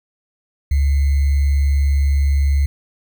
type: tone with sample-and-hold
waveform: sine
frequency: 70.2 Hz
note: C#2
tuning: 22 cents sharp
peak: -12 dBFS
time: 0.71-2.66 s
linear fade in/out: 5 ms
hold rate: 2100 Hz
effects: none